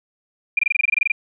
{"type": "tone bursts", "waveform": "sine", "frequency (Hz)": 2400, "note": "D7", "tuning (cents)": 37, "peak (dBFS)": -13, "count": 13, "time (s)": [0.57, 1.119], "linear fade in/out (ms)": 5, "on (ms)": 21, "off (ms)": 23, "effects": []}